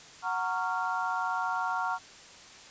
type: chord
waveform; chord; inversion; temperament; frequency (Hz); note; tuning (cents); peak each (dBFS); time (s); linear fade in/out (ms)
sine; Gb major seventh; none; just; 740 / 925 / 1110 / 1387.5; Gb5 / Bb5 / Db6 / F6; 0 / -14 / +2 / -12; -34 / -33 / -35 / -33; 0.22-1.99; 50
effects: white hiss -50 dBFS RMS until 2.7 s + resampled to 16000 Hz